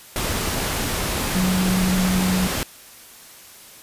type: tone in noise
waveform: sine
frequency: 185 Hz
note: F#3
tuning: in tune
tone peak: -18 dBFS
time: 1.35-2.47 s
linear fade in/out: 0 ms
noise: pink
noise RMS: -24 dBFS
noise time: 0.16-2.63 s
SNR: +3 dB
effects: white hiss -44 dBFS RMS until 3.82 s + resampled to 32000 Hz